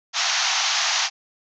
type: band-pass noise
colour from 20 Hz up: white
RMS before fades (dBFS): -22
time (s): 0.13-1.1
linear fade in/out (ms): 50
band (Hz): 670 to 6600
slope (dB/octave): 96
effects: none